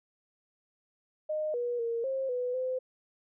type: tone with pitch steps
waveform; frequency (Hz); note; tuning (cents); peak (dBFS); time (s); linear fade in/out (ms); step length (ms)
sine; 615 / 483.1 / 464.1 / 533 / 495.8 / 513; D#5 / B4 / A#4 / C5 / B4 / C5; -20 / -38 / -8 / +32 / +7 / -34; -29; 1.29-2.79; 10; 250
effects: none